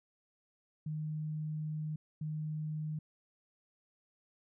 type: tone bursts at uneven times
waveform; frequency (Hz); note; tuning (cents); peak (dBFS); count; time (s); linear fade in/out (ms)
sine; 154; D#3; -17; -35; 2; 0.86-1.96 / 2.21-2.99; 5
effects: none